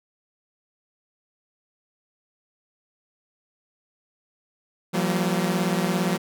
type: tone cluster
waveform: sawtooth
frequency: 172.1 / 189.6 / 232.2 Hz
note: F3 / F#3 / A#3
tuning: -25 / +43 / -7 cents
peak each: -21 / -21 / -26 dBFS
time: 4.93-6.18 s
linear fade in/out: 20 ms
effects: none